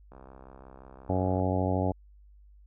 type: click train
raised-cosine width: 1 ms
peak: -35 dBFS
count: 85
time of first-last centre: 0.12-1.399 s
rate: 65.7 Hz
type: harmonic tone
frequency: 93 Hz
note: F#2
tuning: 9 cents sharp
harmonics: 1 / 2 / 3 / 4 / 5 / 6 / 7 / 8 / 9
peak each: -29 / -33 / -32 / -37 / -36 / -35 / -35 / -37 / -37 dBFS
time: 1.09-1.92 s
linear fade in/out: 5 ms
effects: added 50 Hz sine -52 dBFS peak until 2.66 s